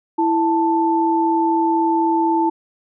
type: tone pair together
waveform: sine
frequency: 330.4 / 882 Hz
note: E4 / A5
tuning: +4 / +4 cents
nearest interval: octave + perfect fourth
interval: 1700 cents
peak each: -17 dBFS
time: 0.18-2.5 s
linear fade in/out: 10 ms
effects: none